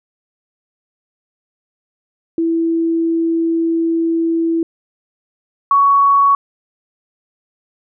sine tone pair in turn, 330.4 / 1118.7 Hz, E4 / C#6, +4 / +15 cents, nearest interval octave + major sixth, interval 2111 cents, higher second, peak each -13 / -8 dBFS, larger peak second, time 2.38-4.63 / 5.71-6.35 s, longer first, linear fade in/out 2 ms, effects none

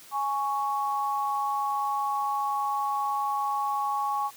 sine tone pair together, 830.6 / 1110.6 Hz, G#5 / C#6, 0 / +3 cents, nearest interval perfect fourth, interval 503 cents, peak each -28 / -28 dBFS, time 0.11-4.31 s, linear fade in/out 50 ms, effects white hiss -50 dBFS RMS until 4.36 s + high-pass 100 Hz 12 dB/octave

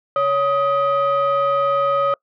sine tone pair together, 560 / 1257.2 Hz, C#5 / D#6, +18 / +18 cents, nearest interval octave + major second, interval 1400 cents, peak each -16 dBFS, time 0.16-2.14 s, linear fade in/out 2 ms, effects noise-tail reverb RT60 0.1 s tail -25 dB re dry + tanh soft clip ceiling -12 dBFS

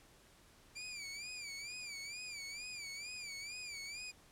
20% pulse tone with vibrato, 2349 Hz, D7, in tune, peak -39 dBFS, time 0.75-4.12 s, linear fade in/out 20 ms, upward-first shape sine, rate 2.2 Hz, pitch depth 110 cents each way, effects pink hiss -64 dBFS RMS until 4.31 s + low-pass 12000 Hz 12 dB/octave

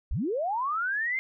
sine linear sweep, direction up, 30.83 to 2125 Hz, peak -26 dBFS, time 0.11-1.19 s, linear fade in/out 0 ms, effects none

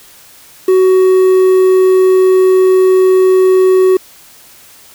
triangle tone with quantisation, 374.1 Hz, F#4, 19 cents sharp, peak -3 dBFS, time 0.68-3.97 s, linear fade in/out 5 ms, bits 5, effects white hiss -40 dBFS RMS until 4.94 s

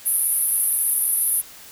white band-pass noise, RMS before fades -21 dBFS, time 0.05-1.42 s, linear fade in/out 20 ms, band 9900 to 12000 Hz, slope 96 dB/octave, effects white hiss -43 dBFS RMS until 1.71 s

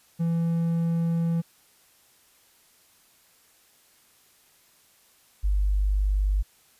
triangle / sine tone pair in turn, 167.1 / 49.68 Hz, E3 / G1, +24 / +24 cents, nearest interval octave + major sixth, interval 2100 cents, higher first, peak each -20 dBFS, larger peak neither, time 0.19-1.42 / 5.43-6.43 s, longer first, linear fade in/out 20 ms, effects white hiss -60 dBFS RMS until 6.79 s + resampled to 32000 Hz

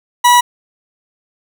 40% pulse tone, 973 Hz, B5, 26 cents flat, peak -5 dBFS, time 0.24-0.41 s, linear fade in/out 10 ms, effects none

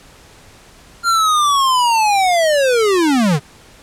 square linear sweep, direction down, 1400 to 130.81 Hz, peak -12 dBFS, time 1.03-3.4 s, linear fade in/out 50 ms, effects pink hiss -44 dBFS RMS until 3.82 s + low-pass 10000 Hz 12 dB/octave

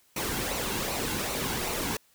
pink noise with flanger, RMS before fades -31 dBFS, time 0.16-1.97 s, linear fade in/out 5 ms, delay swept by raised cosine 0.59 to 1.69 ms, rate 2.6 Hz, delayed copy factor -0.55, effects white hiss -64 dBFS RMS until 2.14 s

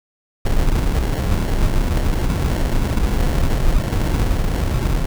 brown noise with sample-and-hold, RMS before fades -17 dBFS, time 0.45-5.06 s, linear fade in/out 5 ms, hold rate 1225 Hz, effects none

